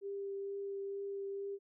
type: tone with vibrato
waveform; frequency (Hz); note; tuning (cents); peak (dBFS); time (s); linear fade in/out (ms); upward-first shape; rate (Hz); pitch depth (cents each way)
sine; 396.6; G4; +20; -38; 0.01-1.59; 50; triangle; 2.2; 11
effects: none